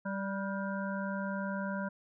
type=harmonic tone with a mistuned harmonic; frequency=195.5 Hz; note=G3; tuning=4 cents flat; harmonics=1 / 3 / 5 / 7 / 8; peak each=-35 / -40 / -42 / -43 / -44 dBFS; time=0.05-1.89 s; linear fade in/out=10 ms; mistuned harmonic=7; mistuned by=+65 cents; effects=none